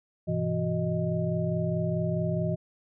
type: tone cluster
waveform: sine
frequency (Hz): 102.5 / 127.2 / 167.2 / 368.8 / 621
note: G#2 / C3 / E3 / F#4 / D#5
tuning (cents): -22 / -48 / +25 / -6 / -3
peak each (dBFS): -34 / -33 / -28 / -36 / -32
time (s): 0.27-2.56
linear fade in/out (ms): 20
effects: none